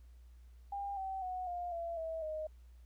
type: tone with pitch steps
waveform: sine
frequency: 801 / 767.9 / 736.2 / 705.8 / 676.7 / 648.7 / 622 Hz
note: G5 / G5 / F#5 / F5 / E5 / E5 / D#5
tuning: +37 / -36 / -9 / +18 / +45 / -28 / -1 cents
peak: -37 dBFS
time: 0.72-2.47 s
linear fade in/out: 5 ms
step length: 250 ms
effects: added 60 Hz sine -54 dBFS peak until 2.85 s + pink hiss -75 dBFS RMS until 2.85 s